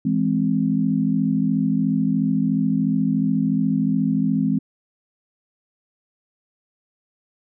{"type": "chord", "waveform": "sine", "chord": "E augmented", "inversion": "none", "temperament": "equal", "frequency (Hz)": [164.81, 207.7, 261.6], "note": ["E3", "G#3", "B#3"], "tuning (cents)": [0, 0, 0], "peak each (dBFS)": [-23, -21, -21], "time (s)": [0.05, 4.59], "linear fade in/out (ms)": 5, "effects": []}